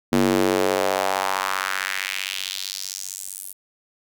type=tone with high-pass filter sweep; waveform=square; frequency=47.7 Hz; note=G1; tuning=47 cents flat; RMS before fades=-24 dBFS; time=0.12-3.53 s; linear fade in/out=10 ms; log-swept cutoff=240 to 11000 Hz; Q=2.2; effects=none